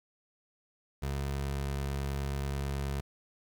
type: tone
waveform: 25% pulse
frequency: 69.3 Hz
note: C#2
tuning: in tune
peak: -28 dBFS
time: 1.02-3.01 s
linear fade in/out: 10 ms
effects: 10-bit